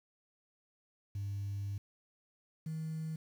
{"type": "tone pair in turn", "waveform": "sine", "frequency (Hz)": [100, 158.74], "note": ["G2", "D#3"], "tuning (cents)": [35, 35], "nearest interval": "minor sixth", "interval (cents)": 800, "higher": "second", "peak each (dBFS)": [-34, -35], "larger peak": "first", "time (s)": [[1.15, 1.78], [2.66, 3.16]], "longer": "first", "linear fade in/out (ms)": 5, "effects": ["tanh soft clip ceiling -33 dBFS", "10-bit"]}